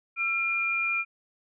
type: tone pair together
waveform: sine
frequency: 1348.6 / 2403 Hz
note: E6 / D7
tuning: +39 / +39 cents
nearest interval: minor seventh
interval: 1000 cents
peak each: -33 / -25 dBFS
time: 0.16-1.05 s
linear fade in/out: 50 ms
effects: none